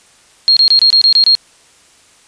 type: tone bursts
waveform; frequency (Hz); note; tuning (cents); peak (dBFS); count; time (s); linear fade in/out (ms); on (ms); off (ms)
sine; 4247; C8; +25; -5; 8; 0.48-1.351; 0; 87; 25
effects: white hiss -47 dBFS RMS until 2.27 s + resampled to 22050 Hz